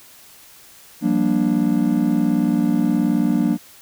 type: chord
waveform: triangle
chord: G minor seventh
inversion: third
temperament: just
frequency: 176.4 / 196 / 235.2 / 294 Hz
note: F3 / G3 / Bb3 / D4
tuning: +18 / 0 / +16 / +2 cents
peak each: -21 / -20 / -17 / -18 dBFS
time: 1.01-3.58 s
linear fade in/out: 50 ms
effects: tanh soft clip ceiling -4 dBFS + white hiss -46 dBFS RMS until 3.81 s